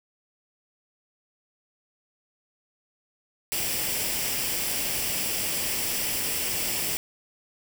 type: noise with comb filter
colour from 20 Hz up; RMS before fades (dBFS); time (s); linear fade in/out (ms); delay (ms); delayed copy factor
white; -28; 3.52-6.97; 0; 0.38; +0.5
effects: none